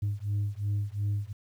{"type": "beating tone pair", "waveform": "sine", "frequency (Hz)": [101, 103.8], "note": ["G#2", "G#2"], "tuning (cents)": [-48, 0], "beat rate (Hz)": 2.8, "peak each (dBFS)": [-29, -29], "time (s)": [0.02, 1.33], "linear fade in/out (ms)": 10, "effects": ["tanh soft clip ceiling -24 dBFS", "10-bit"]}